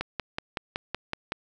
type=click train; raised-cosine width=0.3 ms; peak=-13 dBFS; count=8; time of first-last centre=0.01-1.321 s; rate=5.34 Hz; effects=none